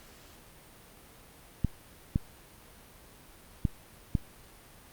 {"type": "clicks", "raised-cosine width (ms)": 5, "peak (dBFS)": -13, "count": 4, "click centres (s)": [1.647, 2.159, 3.652, 4.152], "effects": ["pink hiss -54 dBFS RMS until 4.92 s", "Opus 48 kbps"]}